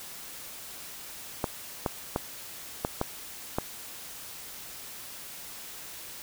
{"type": "clicks", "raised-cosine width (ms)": 1, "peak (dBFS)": -12, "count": 6, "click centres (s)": [1.442, 1.862, 2.161, 2.849, 3.014, 3.585], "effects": ["white hiss -43 dBFS RMS until 6.22 s"]}